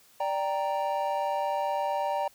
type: chord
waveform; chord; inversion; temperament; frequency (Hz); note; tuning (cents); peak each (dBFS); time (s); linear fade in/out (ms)
triangle; G minor; second; equal; 587.3 / 784 / 932.3; D5 / G5 / Bb5; 0 / 0 / 0; -29; 0.2-2.28; 5
effects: white hiss -59 dBFS RMS until 2.34 s